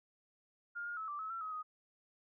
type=tone with pitch steps; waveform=sine; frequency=1411 / 1420 / 1299 / 1172 / 1291 / 1350 / 1271 / 1249 Hz; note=F6 / F6 / E6 / D6 / E6 / E6 / D#6 / D#6; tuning=+17 / +28 / -26 / -4 / -37 / +41 / +36 / +6 cents; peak=-39 dBFS; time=0.75-1.63 s; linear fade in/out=20 ms; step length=110 ms; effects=none